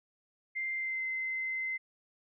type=tone with pitch glide; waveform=sine; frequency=2093 to 2064 Hz; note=C7 to C7; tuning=0 to -24 cents; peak=-32 dBFS; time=0.55-1.78 s; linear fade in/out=20 ms; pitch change=-24 cents; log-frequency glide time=0.74-1.05 s; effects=none